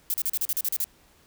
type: noise bursts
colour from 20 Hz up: violet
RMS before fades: -26 dBFS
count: 10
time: 0.1-0.842 s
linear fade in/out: 0 ms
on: 40 ms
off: 38 ms
effects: pink hiss -59 dBFS RMS until 1.26 s